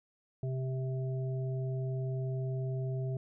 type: harmonic tone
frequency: 130.81 Hz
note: C3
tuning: in tune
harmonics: 1 / 3 / 5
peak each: -32 / -42 / -46 dBFS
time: 0.43-3.17 s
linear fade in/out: 2 ms
effects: none